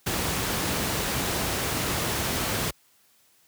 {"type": "noise", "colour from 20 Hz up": "pink", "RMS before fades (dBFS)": -27, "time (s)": [0.06, 2.71], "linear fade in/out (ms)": 10, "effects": ["white hiss -62 dBFS RMS until 3.47 s", "high-pass 60 Hz 12 dB/octave"]}